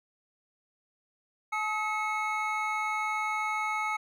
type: tone cluster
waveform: triangle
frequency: 859 / 1276 / 2189 Hz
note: A5 / D#6 / C#7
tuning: -42 / +43 / -22 cents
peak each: -31 dBFS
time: 1.52-3.97 s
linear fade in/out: 10 ms
effects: none